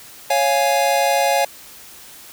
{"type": "chord", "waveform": "square", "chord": "Db major", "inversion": "none", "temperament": "equal", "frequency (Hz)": [554.4, 698.5, 830.6], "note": ["Db5", "F5", "Ab5"], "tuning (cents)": [0, 0, 0], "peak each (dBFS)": -20, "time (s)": [0.3, 1.45], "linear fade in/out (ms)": 5, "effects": ["white hiss -41 dBFS RMS until 2.32 s"]}